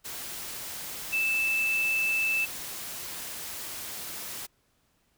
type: tone in noise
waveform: sine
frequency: 2637 Hz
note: E7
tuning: in tune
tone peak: -24 dBFS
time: 1.12-2.46 s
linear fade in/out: 20 ms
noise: white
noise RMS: -38 dBFS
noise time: 0.04-4.47 s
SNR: +11 dB
effects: pink hiss -70 dBFS RMS until 5.17 s